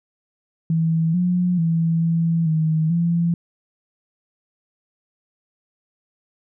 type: tone with pitch steps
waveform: sine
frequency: 162.8 / 178.8 / 164.8 / 165.8 / 158.1 / 169.7 Hz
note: E3 / F3 / E3 / E3 / D#3 / F3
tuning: -21 / +41 / 0 / +10 / +28 / -49 cents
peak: -16 dBFS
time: 0.7-3.34 s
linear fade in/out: 2 ms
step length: 440 ms
effects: none